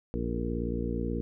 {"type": "harmonic tone with a mistuned harmonic", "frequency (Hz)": 58.4, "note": "A#1", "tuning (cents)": 4, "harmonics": [1, 2, 3, 4, 5, 6, 7, 8], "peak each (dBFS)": [-34, -38, -37, -35, -38, -39, -43, -38], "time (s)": [0.14, 1.21], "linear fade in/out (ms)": 0, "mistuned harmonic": 7, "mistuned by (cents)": 43, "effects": []}